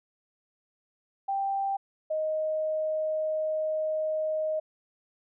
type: tone pair in turn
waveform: sine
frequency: 786 / 623.8 Hz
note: G5 / D#5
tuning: +4 / +4 cents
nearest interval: major third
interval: 400 cents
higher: first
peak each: -26 dBFS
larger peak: neither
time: 1.28-1.77 / 2.1-4.6 s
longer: second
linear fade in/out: 10 ms
effects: none